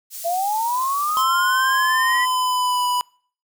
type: high-pass noise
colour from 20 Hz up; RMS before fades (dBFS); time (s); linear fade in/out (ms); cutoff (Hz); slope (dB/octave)
pink; -33; 0.1-1.25; 50; 7300; 12
type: linear sweep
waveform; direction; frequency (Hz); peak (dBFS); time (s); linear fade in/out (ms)
sine; up; 659.3 to 1975; -19; 0.24-2.26; 20
type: tone with pitch glide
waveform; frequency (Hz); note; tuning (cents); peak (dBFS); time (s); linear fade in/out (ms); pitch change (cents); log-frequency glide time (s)
square; 1046.5 to 988.3; C6 to B5; 0 to +1; -19; 1.17-3.01; 0; -99; 1.69-2.85
effects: noise-tail reverb RT60 0.5 s tail -26 dB re dry